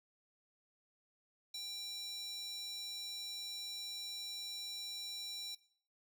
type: tone with high-pass filter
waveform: square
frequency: 789 Hz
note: G5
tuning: 11 cents sharp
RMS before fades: -44 dBFS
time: 1.54-5.55 s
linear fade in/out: 5 ms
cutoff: 4400 Hz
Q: 7.8
effects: noise-tail reverb RT60 0.5 s tail -17 dB re dry